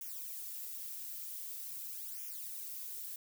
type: noise with flanger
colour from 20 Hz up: violet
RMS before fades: -44 dBFS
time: 0.01-3.16 s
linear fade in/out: 2 ms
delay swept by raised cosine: 0.23 to 5.23 ms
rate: 0.45 Hz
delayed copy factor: -0.8
effects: none